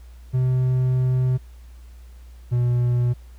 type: tone pair in turn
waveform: triangle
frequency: 127.9 / 121.84 Hz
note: C3 / B2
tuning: -39 / -23 cents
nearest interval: minor second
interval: 84 cents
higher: first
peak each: -15 dBFS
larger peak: neither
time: 0.33-1.38 / 2.51-3.14 s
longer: first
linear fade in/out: 20 ms
effects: added 60 Hz sine -40 dBFS peak until 3.38 s + pink hiss -58 dBFS RMS until 3.38 s